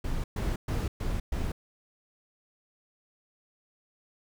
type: noise bursts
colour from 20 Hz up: brown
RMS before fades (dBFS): -30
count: 5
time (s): 0.04-1.52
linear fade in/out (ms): 5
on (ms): 200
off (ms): 120
effects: none